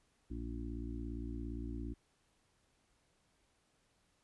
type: harmonic tone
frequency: 57.4 Hz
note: A#1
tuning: 26 cents flat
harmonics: 1 / 2 / 4 / 5 / 6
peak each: -42 / -48 / -48 / -46 / -51 dBFS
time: 0.3-1.94 s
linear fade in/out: 10 ms
effects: pink hiss -75 dBFS RMS until 4.23 s + resampled to 24000 Hz